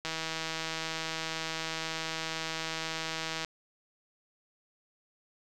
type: click train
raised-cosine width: 0.2 ms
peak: -17 dBFS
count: 548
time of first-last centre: 0.05-3.448 s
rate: 161 Hz
effects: none